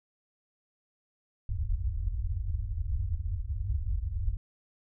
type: low-pass noise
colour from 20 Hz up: white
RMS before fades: -31 dBFS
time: 1.49-4.37 s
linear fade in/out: 5 ms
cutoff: 100 Hz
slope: 96 dB/octave
effects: none